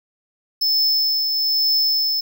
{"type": "tone with tremolo", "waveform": "square", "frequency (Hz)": 5250, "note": "E8", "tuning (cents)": -8, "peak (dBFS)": -15, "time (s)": [0.61, 2.21], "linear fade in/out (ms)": 10, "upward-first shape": "triangle", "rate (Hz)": 1.1, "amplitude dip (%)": 40, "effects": []}